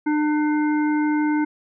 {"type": "harmonic tone", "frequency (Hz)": 301, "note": "D4", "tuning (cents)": 43, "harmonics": [1, 3, 5, 7], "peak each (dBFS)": [-18, -28, -32, -35], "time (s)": [0.06, 1.45], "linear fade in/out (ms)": 10, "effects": []}